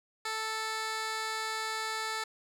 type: tone with band-pass filter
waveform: 15% pulse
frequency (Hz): 440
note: A4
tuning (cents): 0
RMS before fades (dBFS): -35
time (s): 0.25-2.24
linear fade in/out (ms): 5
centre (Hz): 3500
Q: 0.53
effects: none